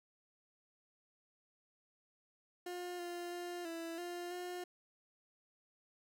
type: tone with pitch steps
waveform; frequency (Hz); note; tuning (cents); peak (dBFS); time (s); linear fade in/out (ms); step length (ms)
30% pulse; 355.8 / 349.4 / 351.6 / 331.7 / 350.9 / 357.3; F4 / F4 / F4 / E4 / F4 / F4; +32 / +1 / +12 / +11 / +8 / +40; -39; 2.66-4.64; 5; 330
effects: none